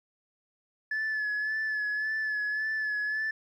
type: tone with vibrato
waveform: sine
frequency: 1724 Hz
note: A6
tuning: 36 cents flat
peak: -26 dBFS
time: 0.91-3.31 s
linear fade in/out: 5 ms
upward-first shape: sine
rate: 1.8 Hz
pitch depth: 33 cents each way
effects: tanh soft clip ceiling -26 dBFS + 11-bit